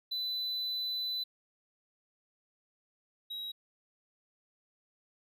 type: tone pair in turn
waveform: triangle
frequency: 4000 / 3840 Hz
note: B7 / B7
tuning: +21 / -49 cents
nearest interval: minor second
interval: 70 cents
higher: first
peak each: -31 / -36 dBFS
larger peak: first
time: 0.11-1.24 / 3.3-3.52 s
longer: first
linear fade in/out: 10 ms
effects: none